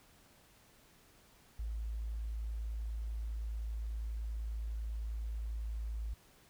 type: tone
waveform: sine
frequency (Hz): 55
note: A1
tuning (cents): 0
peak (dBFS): -36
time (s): 1.59-6.14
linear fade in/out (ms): 5
effects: pink hiss -64 dBFS RMS until 6.49 s